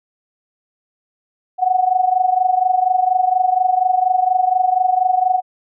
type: tone with amplitude modulation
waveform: sine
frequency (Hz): 740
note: F#5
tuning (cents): 0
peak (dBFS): -9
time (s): 1.58-5.42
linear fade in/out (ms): 50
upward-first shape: sine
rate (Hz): 24.2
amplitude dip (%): 80
effects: none